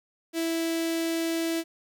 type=tone with notch filter; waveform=sawtooth; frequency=329.6 Hz; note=E4; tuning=in tune; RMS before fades=-28 dBFS; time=0.33-1.64 s; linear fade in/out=50 ms; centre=1100 Hz; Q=1; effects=10-bit